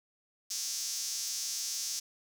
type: tone with high-pass filter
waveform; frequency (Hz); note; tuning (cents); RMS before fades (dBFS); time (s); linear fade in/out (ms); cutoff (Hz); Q
sawtooth; 226.6; A#3; -49; -36; 0.5-2; 10; 5700; 3.7
effects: none